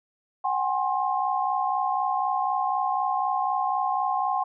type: tone cluster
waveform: sine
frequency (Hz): 750 / 814 / 1062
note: F#5 / G#5 / C6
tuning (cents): +23 / -35 / +25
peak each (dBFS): -27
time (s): 0.44-4.44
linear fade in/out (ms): 10
effects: none